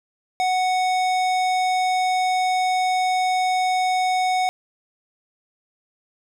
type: tone with hard clipping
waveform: sine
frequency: 740 Hz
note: F#5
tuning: in tune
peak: -20 dBFS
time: 0.4-4.49 s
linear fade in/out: 0 ms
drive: 16 dB
effects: none